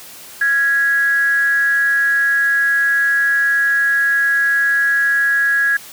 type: tone with frequency modulation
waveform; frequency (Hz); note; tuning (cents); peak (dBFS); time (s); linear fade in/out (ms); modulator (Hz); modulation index
sine; 1661.2; G#6; 0; -12; 0.41-5.77; 5; 277; 0.3
effects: white hiss -37 dBFS RMS until 5.92 s + high-pass 80 Hz 12 dB/octave